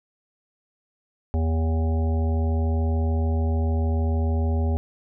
harmonic tone, 80.6 Hz, E2, 38 cents flat, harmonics 1 / 3 / 5 / 7 / 9 / 10, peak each -20 / -30 / -34 / -37 / -39 / -40 dBFS, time 1.34-4.77 s, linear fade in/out 0 ms, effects none

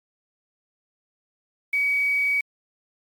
sine tone with quantisation, 2266 Hz, C#7, 37 cents sharp, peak -19 dBFS, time 1.73-2.41 s, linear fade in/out 5 ms, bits 7, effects MP3 96 kbps

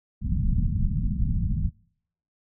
pink low-pass noise, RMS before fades -24 dBFS, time 0.21-1.71 s, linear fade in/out 50 ms, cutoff 210 Hz, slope 48 dB/octave, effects noise-tail reverb RT60 0.7 s tail -26 dB re dry

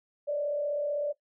sine tone with frequency modulation, 584 Hz, D5, 10 cents flat, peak -27 dBFS, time 0.27-1.13 s, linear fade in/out 20 ms, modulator 35.8 Hz, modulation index 0.51, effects noise-tail reverb RT60 0.1 s tail -19 dB re dry

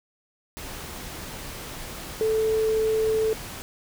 sine tone in noise, 439.2 Hz, A4, 3 cents flat, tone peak -20 dBFS, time 2.21-3.33 s, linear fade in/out 0 ms, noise pink, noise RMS -37 dBFS, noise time 0.57-3.62 s, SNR +14 dB, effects none

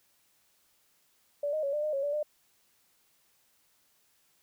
sine tone with pitch steps, 578 / 620 / 558 / 596 / 610 / 550 / 578 / 601 Hz, D5 / D#5 / C#5 / D5 / D#5 / C#5 / D5 / D5, -28 / -6 / +11 / +25 / -34 / -14 / -28 / +40 cents, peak -28 dBFS, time 1.43-2.23 s, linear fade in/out 5 ms, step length 100 ms, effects white hiss -69 dBFS RMS until 4.42 s

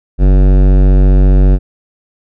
sine tone with hard clipping, 47.42 Hz, F#1, 43 cents sharp, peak -6 dBFS, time 0.18-1.59 s, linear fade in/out 50 ms, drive 17 dB, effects none

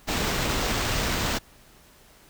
pink noise with sample-and-hold, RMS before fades -26 dBFS, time 0.07-1.39 s, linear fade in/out 20 ms, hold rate 11025 Hz, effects pink hiss -54 dBFS RMS until 2.29 s

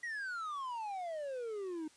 triangle exponential sweep, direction down, 1946 to 303.1 Hz, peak -36 dBFS, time 0.03-1.88 s, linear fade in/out 5 ms, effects white hiss -64 dBFS RMS until 1.96 s + resampled to 22050 Hz

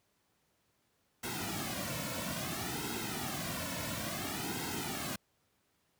pink noise with flanger, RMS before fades -38 dBFS, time 1.23-5.16 s, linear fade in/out 5 ms, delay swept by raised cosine 1.7 to 2.51 ms, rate 0.59 Hz, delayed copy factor -0.8, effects pink hiss -75 dBFS RMS until 5.99 s + high-pass 80 Hz 12 dB/octave

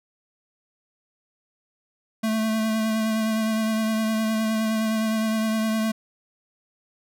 square tone with vibrato, 220 Hz, A3, in tune, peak -22 dBFS, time 2.23-5.92 s, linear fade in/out 10 ms, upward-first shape triangle, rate 9.7 Hz, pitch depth 24 cents each way, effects none

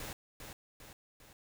pink noise with echo, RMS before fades -43 dBFS, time 0-0.13 s, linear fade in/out 2 ms, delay 400 ms, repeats 3, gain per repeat -5 dB, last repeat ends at 1.33 s, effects none

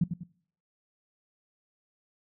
sine tone with echo, 171.6 Hz, F3, 30 cents flat, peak -20 dBFS, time 0.01-0.04 s, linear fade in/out 5 ms, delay 98 ms, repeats 2, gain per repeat -8 dB, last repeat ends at 0.236 s, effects noise-tail reverb RT60 0.6 s tail -21 dB re dry

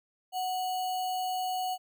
sine tone with sample-and-hold, 740 Hz, F#5, in tune, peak -29 dBFS, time 0.32-1.78 s, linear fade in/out 50 ms, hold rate 3675 Hz, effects none

